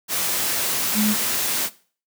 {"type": "tone in noise", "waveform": "sine", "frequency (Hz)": 212, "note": "G#3", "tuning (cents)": 36, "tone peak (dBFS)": -17, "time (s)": [0.94, 1.16], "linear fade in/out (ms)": 50, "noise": "white", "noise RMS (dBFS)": -23, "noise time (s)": [0.08, 1.7], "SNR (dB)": 3, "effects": ["noise-tail reverb RT60 0.4 s tail -18 dB re dry", "high-pass 100 Hz 12 dB/octave"]}